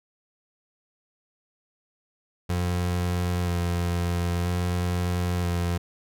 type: tone with vibrato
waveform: 30% pulse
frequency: 87.9 Hz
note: F2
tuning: 12 cents sharp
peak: -21 dBFS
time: 2.49-5.78 s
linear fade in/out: 10 ms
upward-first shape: square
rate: 0.51 Hz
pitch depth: 18 cents each way
effects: none